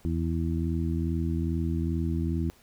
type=harmonic tone; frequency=82.41 Hz; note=E2; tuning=in tune; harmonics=1 / 2 / 3 / 4; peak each=-28 / -31 / -33 / -34 dBFS; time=0.05-2.5 s; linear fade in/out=0 ms; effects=pink hiss -59 dBFS RMS until 2.62 s